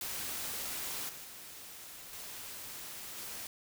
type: noise with level steps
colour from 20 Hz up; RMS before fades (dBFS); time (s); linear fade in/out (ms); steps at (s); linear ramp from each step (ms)
white; -39 / -47 / -49 / -45 / -43; 0.01-3.47; 2; 1.09 / 1.24 / 2.13 / 3.18; 2
effects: none